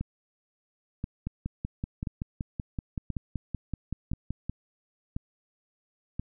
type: two click trains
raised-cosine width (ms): 5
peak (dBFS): -19 / -19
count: 18 / 7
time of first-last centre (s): 1.27-4.496 / 0.01-6.196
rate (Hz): 5.27 / 0.97
effects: none